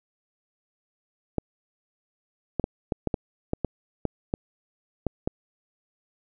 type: clicks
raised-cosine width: 2 ms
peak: -11 dBFS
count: 12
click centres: 1.383 / 2.597 / 2.641 / 2.922 / 3.073 / 3.142 / 3.534 / 3.647 / 4.053 / 4.339 / 5.067 / 5.275 s
effects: none